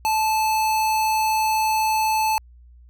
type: tone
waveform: square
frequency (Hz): 872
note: A5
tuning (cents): -16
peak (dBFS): -19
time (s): 0.05-2.38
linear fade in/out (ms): 0
effects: added 60 Hz sine -45 dBFS peak until 2.89 s